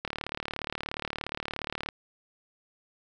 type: click train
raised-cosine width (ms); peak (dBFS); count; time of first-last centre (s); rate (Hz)
0.3; -16; 69; 0.05-1.888; 37
effects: none